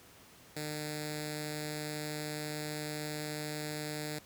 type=tone with notch filter; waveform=5% pulse; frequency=151 Hz; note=D3; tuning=48 cents sharp; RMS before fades=-39 dBFS; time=0.56-4.19 s; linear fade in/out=5 ms; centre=1100 Hz; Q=0.59; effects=pink hiss -57 dBFS RMS until 4.25 s + high-pass 80 Hz 12 dB/octave